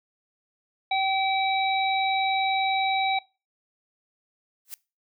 harmonic tone, 770 Hz, G5, 31 cents flat, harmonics 1 / 3 / 5, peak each -23 / -28 / -30 dBFS, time 0.91-3.19 s, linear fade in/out 5 ms
blue noise with exponential growth, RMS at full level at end -32 dBFS, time 4.65-4.74 s, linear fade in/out 0 ms, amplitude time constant 18 ms
effects noise-tail reverb RT60 0.3 s tail -23 dB re dry

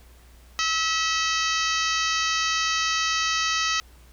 harmonic tone with a mistuned harmonic, 647 Hz, E5, 32 cents flat, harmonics 2 / 3 / 4 / 5 / 6 / 7 / 8 / 9 / 10, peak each -27 / -29 / -30 / -31 / -32 / -32 / -33 / -34 / -34 dBFS, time 0.59-3.8 s, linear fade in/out 0 ms, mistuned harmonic 5, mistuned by -65 cents, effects added 60 Hz sine -49 dBFS peak until 4.12 s + pink hiss -56 dBFS RMS until 4.12 s

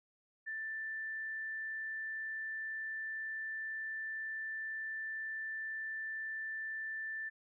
sine tone, 1769 Hz, A6, 9 cents sharp, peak -38 dBFS, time 0.46-7.3 s, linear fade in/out 20 ms, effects none

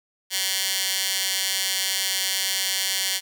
15% pulse tone with high-pass filter, 191.1 Hz, G3, 44 cents flat, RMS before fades -25 dBFS, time 0.3-3.21 s, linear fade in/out 50 ms, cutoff 3300 Hz, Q 1, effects none

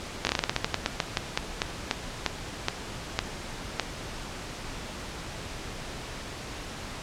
slowing click train, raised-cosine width 0.2 ms, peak -6 dBFS, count 21, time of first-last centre 0.25-3.797 s, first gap 19 ms, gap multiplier 1.2, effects pink hiss -38 dBFS RMS until 7.02 s + low-pass 7000 Hz 12 dB/octave

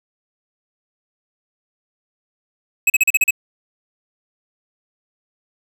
square tone bursts, 2564 Hz, E7, 49 cents flat, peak -11 dBFS, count 7, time 2.87-3.308 s, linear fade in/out 5 ms, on 30 ms, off 38 ms, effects none

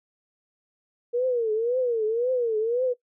sine tone with vibrato, 470 Hz, A#4, 14 cents sharp, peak -21 dBFS, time 1.13-2.94 s, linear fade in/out 20 ms, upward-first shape triangle, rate 1.9 Hz, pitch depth 180 cents each way, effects noise-tail reverb RT60 0.1 s tail -19 dB re dry

